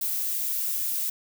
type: noise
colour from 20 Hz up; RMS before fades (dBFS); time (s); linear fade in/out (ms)
violet; -28; 0.01-1.1; 5
effects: none